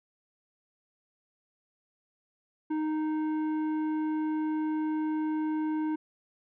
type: tone with tanh clipping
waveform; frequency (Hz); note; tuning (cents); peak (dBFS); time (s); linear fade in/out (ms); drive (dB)
sine; 310; D#4; -6; -29; 2.7-5.96; 10; 10
effects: none